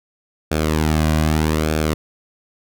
sawtooth tone with flanger, 77.78 Hz, D#2, in tune, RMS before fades -18 dBFS, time 0.51-1.94 s, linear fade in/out 5 ms, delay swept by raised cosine 1 to 2.3 ms, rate 0.81 Hz, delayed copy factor -0.65, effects none

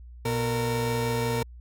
30% pulse tone pair together, 121.38 / 460 Hz, B2 / A#4, -30 / -23 cents, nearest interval octave + major seventh, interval 2307 cents, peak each -25 / -25 dBFS, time 0.25-1.43 s, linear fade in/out 5 ms, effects added 60 Hz sine -42 dBFS peak until 1.6 s

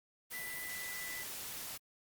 sine tone in noise, 1988 Hz, B6, 11 cents sharp, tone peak -43 dBFS, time 0.32-1.24 s, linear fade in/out 20 ms, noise white, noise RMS -44 dBFS, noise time 0.3-1.78 s, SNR -2 dB, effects Opus 32 kbps

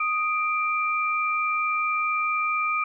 sine tone pair together, 1244.5 / 2360 Hz, D#6 / D7, 0 / +8 cents, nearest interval major seventh, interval 1108 cents, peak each -24 / -26 dBFS, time 0-2.84 s, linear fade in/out 5 ms, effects none

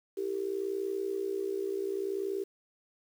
sine tone with amplitude modulation, 392 Hz, G4, in tune, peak -27 dBFS, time 0.17-2.44 s, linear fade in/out 10 ms, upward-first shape sine, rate 60.6 Hz, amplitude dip 80%, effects 9-bit

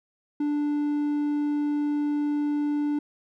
triangle tone, 293.7 Hz, D4, in tune, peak -21 dBFS, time 0.4-2.99 s, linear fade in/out 5 ms, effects none

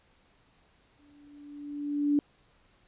sine tone with exponential growth, 290.3 Hz, D4, 20 cents flat, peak -20 dBFS, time 0.99-2.19 s, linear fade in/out 1 ms, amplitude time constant 260 ms, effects pink hiss -65 dBFS RMS until 2.87 s + resampled to 8000 Hz

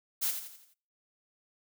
blue noise with echo, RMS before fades -30 dBFS, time 0.21-0.32 s, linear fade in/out 20 ms, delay 85 ms, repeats 5, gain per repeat -7 dB, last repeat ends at 0.745 s, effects noise-tail reverb RT60 0.5 s tail -25 dB re dry

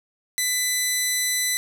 10% pulse tone, 2000 Hz, B6, 21 cents sharp, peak -12 dBFS, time 0.38-1.57 s, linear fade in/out 0 ms, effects none

